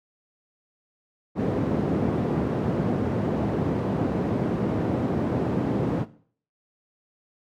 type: band-pass noise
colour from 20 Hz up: white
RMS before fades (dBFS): -25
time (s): 1.35-6.06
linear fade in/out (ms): 50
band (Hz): 100 to 320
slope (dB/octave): 12
effects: noise-tail reverb RT60 0.5 s tail -17 dB re dry + high-pass 60 Hz 12 dB/octave